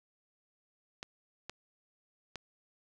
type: clicks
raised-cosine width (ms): 0.2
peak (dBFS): -23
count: 3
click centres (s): 1.029 / 1.496 / 2.357
effects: none